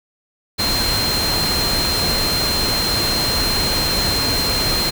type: tone in noise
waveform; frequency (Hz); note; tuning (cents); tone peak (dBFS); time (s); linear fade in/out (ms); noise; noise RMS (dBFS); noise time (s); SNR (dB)
sine; 4167; C8; -8; -19; 0.58-4.91; 20; pink; -21; 0.58-4.91; -1
effects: none